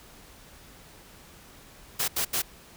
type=noise bursts; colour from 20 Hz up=white; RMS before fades=-27 dBFS; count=3; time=1.99-2.421 s; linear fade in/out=10 ms; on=91 ms; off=79 ms; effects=pink hiss -51 dBFS RMS until 2.76 s